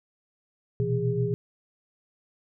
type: tone cluster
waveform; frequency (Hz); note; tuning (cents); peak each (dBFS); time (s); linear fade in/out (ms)
sine; 121 / 128.2 / 167.7 / 408.9; B2 / C3 / E3 / G#4; -35 / -35 / +30 / -27; -28 / -29 / -31 / -28; 0.8-1.34; 0
effects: none